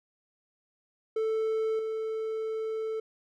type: tone with level steps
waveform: triangle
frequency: 441.1 Hz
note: A4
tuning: 4 cents sharp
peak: -24 / -28 dBFS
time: 1.16-3 s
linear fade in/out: 5 ms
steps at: 1.79 s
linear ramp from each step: 2 ms
effects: none